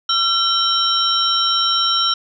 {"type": "tone cluster", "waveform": "sine", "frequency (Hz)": [1354, 3096, 3872, 5540], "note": ["E6", "G7", "B7", "F8"], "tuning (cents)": [46, -22, -35, -15], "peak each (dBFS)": -20, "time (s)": [0.09, 2.14], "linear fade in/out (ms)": 5, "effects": []}